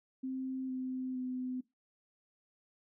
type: tone with pitch steps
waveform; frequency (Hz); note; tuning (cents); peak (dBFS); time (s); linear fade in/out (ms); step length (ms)
sine; 261.6 / 257.8 / 254.2; C4 / C4 / C4; 0 / -26 / -50; -35; 0.23-1.61; 10; 460
effects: noise-tail reverb RT60 0.2 s tail -19 dB re dry